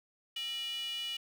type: tone with high-pass filter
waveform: square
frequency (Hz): 266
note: C4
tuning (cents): +29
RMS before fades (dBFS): -38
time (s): 0.36-1.17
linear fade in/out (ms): 5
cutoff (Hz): 2900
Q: 9.8
effects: none